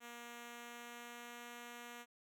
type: tone with pitch glide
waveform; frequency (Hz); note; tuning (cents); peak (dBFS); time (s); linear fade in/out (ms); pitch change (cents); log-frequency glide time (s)
5% pulse; 237.7 to 239.4; A#3 to A#3; +34 to +46; -38; 0-2.06; 50; +12; 0.38-1.45
effects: none